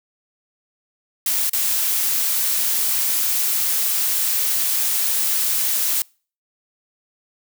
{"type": "noise with dropouts", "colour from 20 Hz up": "blue", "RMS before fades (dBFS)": -20, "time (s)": [1.26, 6.02], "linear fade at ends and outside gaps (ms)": 2, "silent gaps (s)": [1.496, 1.532], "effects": ["noise-tail reverb RT60 0.4 s tail -26 dB re dry"]}